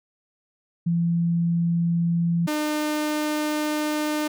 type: tone pair in turn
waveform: sine / sawtooth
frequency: 169.7 / 302.4 Hz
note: F3 / D#4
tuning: -49 / -49 cents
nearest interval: minor seventh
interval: 1000 cents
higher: second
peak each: -19 dBFS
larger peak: neither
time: 0.86-2.47 / 2.47-4.28 s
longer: second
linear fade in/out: 10 ms
effects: none